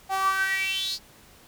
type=tone with high-pass filter sweep; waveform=sawtooth; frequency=384.4 Hz; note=G4; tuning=34 cents flat; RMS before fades=-26 dBFS; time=0.09-0.99 s; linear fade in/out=50 ms; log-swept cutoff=800 to 4800 Hz; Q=8.6; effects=pink hiss -53 dBFS RMS until 1.47 s